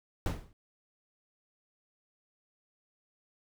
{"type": "noise with exponential decay", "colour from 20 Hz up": "brown", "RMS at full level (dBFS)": -26, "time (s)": [0.26, 0.53], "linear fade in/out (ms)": 1, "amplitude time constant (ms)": 58, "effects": []}